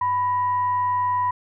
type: tone with frequency modulation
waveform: sine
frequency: 992 Hz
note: B5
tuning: 7 cents sharp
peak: -19 dBFS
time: 0.01-1.31 s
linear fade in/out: 5 ms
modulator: 900 Hz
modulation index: 0.24
effects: none